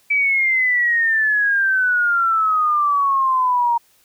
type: exponential sweep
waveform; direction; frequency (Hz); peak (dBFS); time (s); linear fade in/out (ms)
sine; down; 2309 to 932.3; -14; 0.1-3.78; 10
effects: white hiss -57 dBFS RMS until 4.04 s